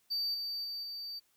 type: tone with level steps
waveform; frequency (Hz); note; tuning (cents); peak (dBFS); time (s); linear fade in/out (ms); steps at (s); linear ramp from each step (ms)
triangle; 4620; D8; -29; -30 / -34 / -36 / -38; 0.1-1.2; 20; 0.34 / 0.64 / 0.83; 5
effects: white hiss -72 dBFS RMS until 1.36 s